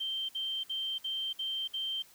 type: tone bursts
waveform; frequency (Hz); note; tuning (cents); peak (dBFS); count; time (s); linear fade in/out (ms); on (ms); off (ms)
sine; 3136; G7; 0; -32; 6; 0-2.025; 10; 290; 57
effects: white hiss -59 dBFS RMS until 2.14 s